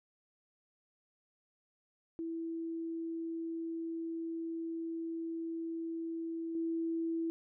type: tone with level steps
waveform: sine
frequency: 329.6 Hz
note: E4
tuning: in tune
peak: -36 / -32 dBFS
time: 2.19-7.3 s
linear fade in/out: 0 ms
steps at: 6.55 s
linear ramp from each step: 2 ms
effects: none